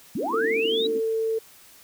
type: linear sweep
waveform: sine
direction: up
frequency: 158.4 to 3951 Hz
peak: -25 dBFS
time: 0.15-0.87 s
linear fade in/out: 5 ms
type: band-pass noise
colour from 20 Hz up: pink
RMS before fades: -34 dBFS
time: 0.18-1 s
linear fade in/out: 5 ms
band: 240 to 370 Hz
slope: 48 dB/octave
type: tone with pitch glide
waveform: sine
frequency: 450.1 to 446.5 Hz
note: A4 to A4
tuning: +39 to +25 cents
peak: -22 dBFS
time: 0.33-1.39 s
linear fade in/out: 10 ms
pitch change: -14 cents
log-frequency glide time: 0.65-1.09 s
effects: white hiss -51 dBFS RMS until 1.83 s